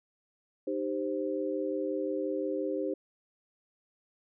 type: chord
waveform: sine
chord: C minor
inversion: first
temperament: equal with one note detuned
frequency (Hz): 306.3 / 392 / 523.3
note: Eb4 / G4 / C5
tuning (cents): -27 / 0 / 0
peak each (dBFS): -34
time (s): 0.67-2.94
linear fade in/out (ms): 5
effects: none